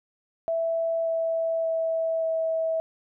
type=tone with pitch steps; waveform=sine; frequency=660 / 656.2 / 652.4 / 648.7 Hz; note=E5 / E5 / E5 / E5; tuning=+2 / -8 / -18 / -28 cents; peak=-23 dBFS; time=0.48-2.8 s; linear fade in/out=0 ms; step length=580 ms; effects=none